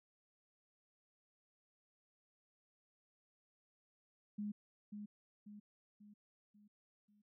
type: tone with echo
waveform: sine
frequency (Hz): 207.7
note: G#3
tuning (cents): 0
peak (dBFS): -39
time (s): 4.38-4.52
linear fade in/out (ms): 10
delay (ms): 540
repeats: 5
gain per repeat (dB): -6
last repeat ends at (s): 7.22
effects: none